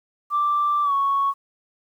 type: tone with pitch glide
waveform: sine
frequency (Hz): 1174.7 to 1108.8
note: D6 to C#6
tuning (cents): 0 to 0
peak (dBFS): -17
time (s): 0.3-1.34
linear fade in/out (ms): 50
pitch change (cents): -100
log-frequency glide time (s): 0.83-0.93
effects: tanh soft clip ceiling -13 dBFS + 9-bit